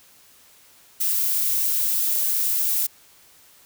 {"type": "noise", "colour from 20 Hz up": "violet", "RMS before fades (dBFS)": -22, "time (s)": [1, 2.87], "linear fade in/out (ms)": 10, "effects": ["white hiss -53 dBFS RMS until 3.65 s"]}